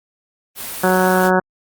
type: noise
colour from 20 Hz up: white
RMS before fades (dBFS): -28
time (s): 0.55-1.31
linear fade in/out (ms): 50
type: harmonic tone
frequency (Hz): 185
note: F#3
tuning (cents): 0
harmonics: 1 / 2 / 3 / 4 / 5 / 6 / 7 / 8 / 9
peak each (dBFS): -18 / -18 / -19 / -20 / -21 / -26 / -26 / -21 / -26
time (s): 0.83-1.4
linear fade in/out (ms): 10
effects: Opus 32 kbps